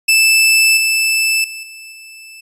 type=tone with level steps; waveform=sawtooth; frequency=2637 Hz; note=E7; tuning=in tune; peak=-5 / -9 / -23 / -29 / -31 dBFS; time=0.08-2.41 s; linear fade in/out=10 ms; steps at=0.77 / 1.44 / 1.63 / 1.92 s; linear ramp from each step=2 ms; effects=resampled to 32000 Hz